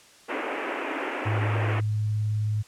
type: band-pass noise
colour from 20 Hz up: pink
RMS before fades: -31 dBFS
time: 0.28-1.81 s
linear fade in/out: 20 ms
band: 270 to 2700 Hz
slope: 48 dB/octave
type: tone with vibrato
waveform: sine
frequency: 106.5 Hz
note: G#2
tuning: 44 cents sharp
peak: -23 dBFS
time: 1.25-2.63 s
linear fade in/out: 20 ms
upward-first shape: triangle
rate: 19 Hz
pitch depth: 17 cents each way
effects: white hiss -53 dBFS RMS until 2.67 s + low-pass 8000 Hz 12 dB/octave